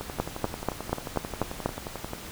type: two click trains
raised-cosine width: 1 ms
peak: -10 / -19 dBFS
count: 7 / 25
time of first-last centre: 0.2-1.66 / 0.01-2.134 s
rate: 4.11 / 11.3 Hz
effects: pink hiss -41 dBFS RMS until 2.31 s